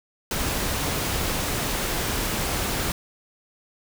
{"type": "noise", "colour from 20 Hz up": "pink", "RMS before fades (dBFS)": -26, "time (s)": [0.31, 2.92], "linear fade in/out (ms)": 2, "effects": []}